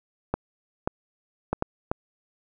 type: clicks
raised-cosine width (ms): 1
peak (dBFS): -10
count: 5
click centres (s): 0.34 / 0.875 / 1.53 / 1.624 / 1.915
effects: none